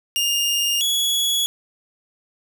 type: tone pair in turn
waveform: sawtooth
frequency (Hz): 2823 / 3370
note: F7 / G#7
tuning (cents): +18 / +25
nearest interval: minor third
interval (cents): 307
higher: second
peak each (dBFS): -15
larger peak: neither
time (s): 0.16-0.81 / 0.81-1.46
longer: neither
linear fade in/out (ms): 0
effects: none